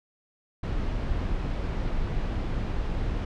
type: noise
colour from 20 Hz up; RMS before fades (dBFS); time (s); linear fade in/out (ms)
brown; -28; 0.63-3.25; 5
effects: low-pass 4000 Hz 12 dB/octave